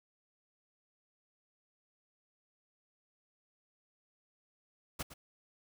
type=noise with echo; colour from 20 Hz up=pink; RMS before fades=-38 dBFS; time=4.99-5.03 s; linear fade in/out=10 ms; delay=110 ms; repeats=1; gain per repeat=-13 dB; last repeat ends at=5.14 s; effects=none